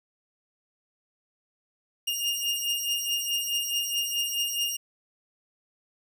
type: beating tone pair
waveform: sawtooth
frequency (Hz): 2827 / 2831.7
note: F7 / F7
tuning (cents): +20 / +23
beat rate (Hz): 4.7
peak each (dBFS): -28 / -25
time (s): 2.07-4.77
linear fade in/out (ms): 10
effects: none